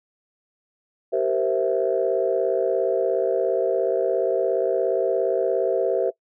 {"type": "chord", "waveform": "sine", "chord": "C dominant seventh", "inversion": "second", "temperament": "equal with one note detuned", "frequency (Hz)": [385.9, 466.2, 523.3, 659.3], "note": ["G4", "Bb4", "C5", "E5"], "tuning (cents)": [-27, 0, 0, 0], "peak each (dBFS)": -24, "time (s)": [1.12, 6.11], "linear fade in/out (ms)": 20, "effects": ["noise-tail reverb RT60 0.1 s tail -20 dB re dry", "tanh soft clip ceiling -9 dBFS"]}